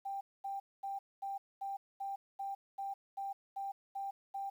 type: tone bursts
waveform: sine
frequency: 788 Hz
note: G5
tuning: 9 cents sharp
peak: -37 dBFS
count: 12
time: 0.05-4.5 s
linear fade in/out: 10 ms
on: 160 ms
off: 230 ms
effects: 11-bit